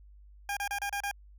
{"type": "tone bursts", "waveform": "20% pulse", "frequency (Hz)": 807, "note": "G#5", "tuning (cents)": -50, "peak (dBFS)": -26, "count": 6, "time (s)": [0.49, 1.113], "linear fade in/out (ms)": 2, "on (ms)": 78, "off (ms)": 31, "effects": ["added 50 Hz sine -51 dBFS peak until 1.38 s"]}